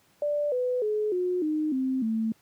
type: tone with pitch steps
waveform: sine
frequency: 587.3 / 499.6 / 425 / 361.5 / 307.5 / 261.6 / 222.5 Hz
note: D5 / B4 / G#4 / F#4 / D#4 / C4 / A3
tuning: 0 / +20 / +40 / -40 / -20 / 0 / +20 cents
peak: -24 dBFS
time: 0.22-2.32 s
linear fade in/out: 2 ms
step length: 300 ms
effects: pink hiss -63 dBFS RMS until 2.41 s + high-pass 100 Hz 12 dB/octave